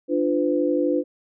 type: tone cluster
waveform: sine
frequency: 295.6 / 347.6 / 505 Hz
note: D4 / F4 / B4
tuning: +11 / -8 / +39 cents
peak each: -22 / -24 / -23 dBFS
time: 0.08-1.04 s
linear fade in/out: 50 ms
effects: none